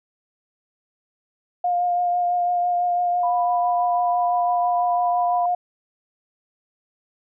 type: tone with vibrato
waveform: sine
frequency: 708 Hz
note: F5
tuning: 23 cents sharp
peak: -18 dBFS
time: 1.64-5.55 s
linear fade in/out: 5 ms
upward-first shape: triangle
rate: 6 Hz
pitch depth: 19 cents each way
type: tone with tremolo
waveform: sine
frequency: 987.8 Hz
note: B5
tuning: in tune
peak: -24 dBFS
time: 3.23-5.46 s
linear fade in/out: 5 ms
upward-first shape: sine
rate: 7.2 Hz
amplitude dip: 25%
effects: none